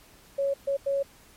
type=tone bursts at uneven times; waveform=sine; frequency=554.4 Hz; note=C#5; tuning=in tune; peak=-23 dBFS; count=3; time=0.38-0.54 / 0.67-0.77 / 0.86-1.03 s; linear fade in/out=10 ms; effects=pink hiss -55 dBFS RMS until 1.36 s + MP3 64 kbps